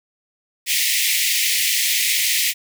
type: high-pass noise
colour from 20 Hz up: pink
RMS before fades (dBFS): -19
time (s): 0.66-2.54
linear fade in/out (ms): 50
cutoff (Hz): 1900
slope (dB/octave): 96
effects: none